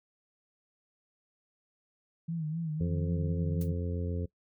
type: tone with vibrato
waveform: sine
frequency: 160.1 Hz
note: D#3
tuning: 50 cents sharp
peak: -31 dBFS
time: 2.28-3.73 s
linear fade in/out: 10 ms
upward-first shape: sine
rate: 3.9 Hz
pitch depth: 86 cents each way
type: harmonic tone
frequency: 87.31 Hz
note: F2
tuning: in tune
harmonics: 1 / 2 / 3 / 4 / 5 / 6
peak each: -32 / -38 / -42 / -47 / -41 / -46 dBFS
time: 2.8-4.26 s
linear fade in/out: 10 ms
type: noise with exponential decay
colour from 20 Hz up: blue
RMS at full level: -42 dBFS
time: 3.61-3.71 s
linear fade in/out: 2 ms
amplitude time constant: 21 ms
effects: noise-tail reverb RT60 0.1 s tail -21 dB re dry